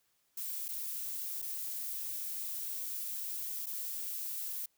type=noise with dropouts; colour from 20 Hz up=violet; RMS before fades=-39 dBFS; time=0.37-4.66 s; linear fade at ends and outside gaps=5 ms; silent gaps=0.682-0.687 / 1.418-1.423 / 3.66-3.666 s; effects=white hiss -75 dBFS RMS until 4.77 s